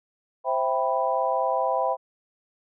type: chord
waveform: sine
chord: C major seventh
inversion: none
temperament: equal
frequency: 523.3 / 659.3 / 784 / 987.8 Hz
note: C5 / E5 / G5 / B5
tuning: 0 / 0 / 0 / 0 cents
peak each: -27 dBFS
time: 0.44-1.97 s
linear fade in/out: 50 ms
effects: none